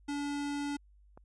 square tone, 287 Hz, D4, 40 cents flat, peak -34 dBFS, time 0.08-0.77 s, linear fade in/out 10 ms
click, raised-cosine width 1 ms, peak -37 dBFS, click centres 1.175 s
effects added 50 Hz sine -58 dBFS peak until 1.24 s + resampled to 22050 Hz

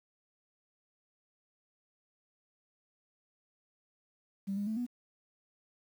sine tone with pitch steps, 196.3 / 203.2 / 219.1 / 244.1 Hz, G3 / G#3 / A3 / B3, +3 / -38 / -7 / -20 cents, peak -31 dBFS, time 4.47-4.866 s, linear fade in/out 20 ms, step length 99 ms, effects tanh soft clip ceiling -27 dBFS + 10-bit

